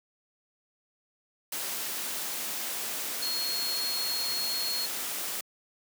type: tone in noise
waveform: sine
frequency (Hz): 4300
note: C8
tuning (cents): +47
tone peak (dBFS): -30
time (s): 3.22-4.86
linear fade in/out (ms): 5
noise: white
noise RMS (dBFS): -34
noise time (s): 1.52-5.41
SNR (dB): +1
effects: high-pass 200 Hz 12 dB/octave